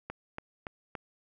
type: click train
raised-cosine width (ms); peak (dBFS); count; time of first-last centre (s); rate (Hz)
0.5; -22; 4; 0.1-0.952; 3.52
effects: none